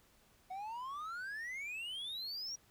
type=exponential sweep; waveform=triangle; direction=up; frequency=731 to 5770 Hz; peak=-39 dBFS; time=0.5-2.56 s; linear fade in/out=10 ms; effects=pink hiss -68 dBFS RMS until 2.7 s

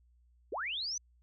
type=linear sweep; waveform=sine; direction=up; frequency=305.7 to 6150 Hz; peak=-34 dBFS; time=0.52-0.98 s; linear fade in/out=5 ms; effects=added 60 Hz sine -63 dBFS peak until 1.22 s

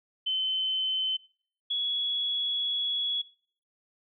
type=tone pair in turn; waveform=sine; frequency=3061 / 3366 Hz; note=G7 / G#7; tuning=-42 / +23 cents; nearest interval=major second; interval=165 cents; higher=second; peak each=-26 dBFS; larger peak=neither; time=0.26-1.17 / 1.7-3.22 s; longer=second; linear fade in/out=10 ms; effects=noise-tail reverb RT60 0.5 s tail -21 dB re dry

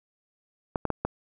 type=clicks; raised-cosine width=1 ms; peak=-12 dBFS; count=4; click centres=0.758 / 0.853 / 0.903 / 1.05 s; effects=none

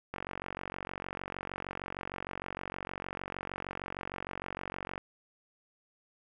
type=click train; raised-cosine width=0.5 ms; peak=-22 dBFS; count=226; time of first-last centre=0.14-4.979 s; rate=46.5 Hz; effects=none

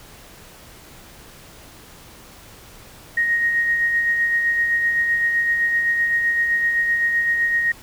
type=tone with tremolo; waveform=sine; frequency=1871 Hz; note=A#6; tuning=6 cents sharp; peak=-15 dBFS; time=3.17-7.72 s; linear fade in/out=5 ms; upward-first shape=sine; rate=7.8 Hz; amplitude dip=35%; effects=pink hiss -44 dBFS RMS until 7.82 s

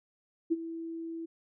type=tone with ADSR envelope; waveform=sine; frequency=329.6 Hz; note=E4; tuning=in tune; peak=-22 dBFS; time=0.5-1.26 s; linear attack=22 ms; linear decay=31 ms; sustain=-14 dB; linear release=12 ms; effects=none

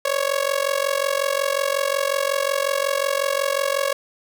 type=tone with amplitude modulation; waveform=sawtooth; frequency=554.4 Hz; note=C#5; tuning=in tune; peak=-12 dBFS; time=0.05-3.93 s; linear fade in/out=5 ms; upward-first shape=sine; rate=45.5 Hz; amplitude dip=90%; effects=none

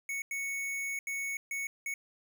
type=tone bursts at uneven times; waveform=square; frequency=2217 Hz; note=C#7; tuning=in tune; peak=-34 dBFS; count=5; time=0.09-0.22 / 0.31-0.99 / 1.07-1.37 / 1.51-1.67 / 1.86-1.94 s; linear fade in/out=2 ms; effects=none

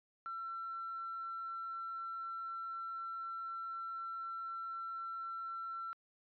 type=tone with tanh clipping; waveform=triangle; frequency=1348 Hz; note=E6; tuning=38 cents sharp; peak=-40 dBFS; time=0.26-5.93 s; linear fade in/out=0 ms; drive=4 dB; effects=resampled to 11025 Hz

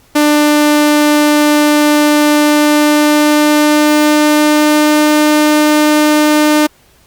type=tone with pitch glide; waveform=sawtooth; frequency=297.5 to 301.7 Hz; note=D4 to D4; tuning=+22 to +47 cents; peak=-3 dBFS; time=0.15-6.67 s; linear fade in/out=10 ms; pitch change=+25 cents; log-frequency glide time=2.33-5.06 s; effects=pink hiss -48 dBFS RMS until 7.06 s + Opus 48 kbps

